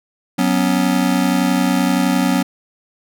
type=chord; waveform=square; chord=F# suspended fourth; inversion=none; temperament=just; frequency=185 / 246.7 / 277.5 Hz; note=F#3 / B3 / C#4; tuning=0 / -2 / +2 cents; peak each=-19 dBFS; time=0.38-2.43 s; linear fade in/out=10 ms; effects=none